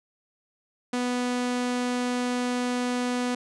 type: tone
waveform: sawtooth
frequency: 246.9 Hz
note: B3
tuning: in tune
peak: -21 dBFS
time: 0.93-3.35 s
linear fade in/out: 5 ms
effects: resampled to 22050 Hz